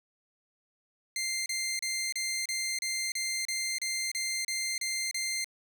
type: tone bursts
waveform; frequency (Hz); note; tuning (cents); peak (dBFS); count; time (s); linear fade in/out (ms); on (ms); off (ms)
15% pulse; 2093; C7; 0; -24; 13; 1.16-5.444; 2; 300; 32
effects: none